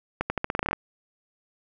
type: accelerating click train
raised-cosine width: 0.5 ms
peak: -10 dBFS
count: 12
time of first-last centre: 0.21-0.731 s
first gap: 90 ms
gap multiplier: 0.86
effects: none